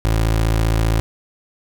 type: tone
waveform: 25% pulse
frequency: 55.2 Hz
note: A1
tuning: 6 cents sharp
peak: -11 dBFS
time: 0.05-1 s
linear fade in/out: 0 ms
effects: none